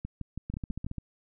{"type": "two click trains", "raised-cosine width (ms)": 5, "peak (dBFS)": [-23, -23], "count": [8, 6], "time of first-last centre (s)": [[0.5, 0.983], [0.05, 0.866]], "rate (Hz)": [14.5, 6.13], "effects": []}